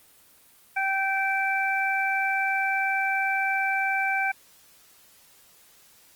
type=harmonic tone; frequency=777 Hz; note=G5; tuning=16 cents flat; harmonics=1 / 2 / 3; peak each=-27 / -27 / -27 dBFS; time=0.76-4.32 s; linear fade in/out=10 ms; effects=white hiss -56 dBFS RMS until 6.15 s + Opus 24 kbps